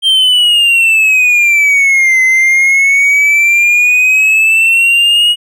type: exponential two-way sweep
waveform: triangle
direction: down then up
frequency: 3174 to 2047 to 2903 Hz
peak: -4 dBFS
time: 0.02-5.36 s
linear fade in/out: 50 ms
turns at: 2.22 s
effects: none